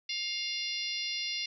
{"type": "harmonic tone with a mistuned harmonic", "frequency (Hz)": 698.5, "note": "F5", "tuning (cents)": 0, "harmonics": [3, 4, 5, 6, 7, 8], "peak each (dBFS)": [-40, -38, -40, -40, -38, -42], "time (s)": [0.09, 1.46], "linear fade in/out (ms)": 5, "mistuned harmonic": 3, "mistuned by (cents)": 27, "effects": []}